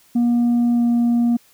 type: tone with pitch glide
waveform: sine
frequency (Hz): 238.8 to 237.3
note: A#3 to A#3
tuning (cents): +42 to +31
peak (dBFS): -11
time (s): 0.15-1.37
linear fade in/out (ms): 10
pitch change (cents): -11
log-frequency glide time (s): 0.74-0.82
effects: tanh soft clip ceiling -13 dBFS + white hiss -54 dBFS RMS until 1.53 s